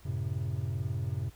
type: chord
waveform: triangle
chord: F# diminished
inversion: none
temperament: just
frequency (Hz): 92.5 / 111 / 133.2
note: F#2 / A2 / C3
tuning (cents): 0 / +16 / +31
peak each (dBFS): -33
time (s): 0.05-1.3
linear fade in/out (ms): 10
effects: added 60 Hz sine -57 dBFS peak until 1.35 s + pink hiss -59 dBFS RMS until 1.35 s